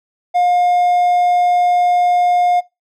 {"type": "tone", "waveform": "triangle", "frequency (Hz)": 712, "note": "F5", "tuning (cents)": 33, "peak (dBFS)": -9, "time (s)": [0.34, 2.61], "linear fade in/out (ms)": 20, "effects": ["noise-tail reverb RT60 0.2 s tail -20 dB re dry"]}